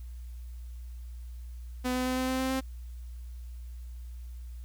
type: tone with pitch steps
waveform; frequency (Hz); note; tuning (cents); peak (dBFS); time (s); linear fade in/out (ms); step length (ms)
sawtooth; 251.8 / 253.7 / 255.6 / 257.5 / 259.5 / 261.4 / 263.4; B3 / B3 / C4 / C4 / C4 / C4 / C4; +34 / +47 / -40 / -28 / -14 / -1 / +12; -24; 1.84-2.61; 20; 110
effects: added 60 Hz sine -39 dBFS peak until 4.64 s + white hiss -64 dBFS RMS until 4.64 s